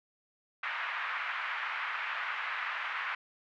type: band-pass noise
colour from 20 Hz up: pink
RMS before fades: -36 dBFS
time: 0.63-3.15 s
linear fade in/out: 5 ms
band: 1100 to 2400 Hz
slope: 24 dB/octave
effects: none